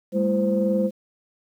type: tone cluster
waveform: sine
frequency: 202.7 / 224.6 / 335.3 / 519 Hz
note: G#3 / A3 / E4 / C5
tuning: -42 / +36 / +30 / -14 cents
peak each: -21 / -29 / -29 / -22 dBFS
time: 0.12-0.91 s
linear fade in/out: 50 ms
effects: tanh soft clip ceiling -9 dBFS + 9-bit